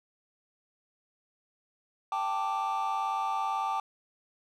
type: chord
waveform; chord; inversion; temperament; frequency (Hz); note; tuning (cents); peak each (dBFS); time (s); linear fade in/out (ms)
triangle; G suspended second; none; just; 784 / 882 / 1176; G5 / A5 / D6; 0 / +4 / +2; -30; 2.12-3.8; 2
effects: tanh soft clip ceiling -21 dBFS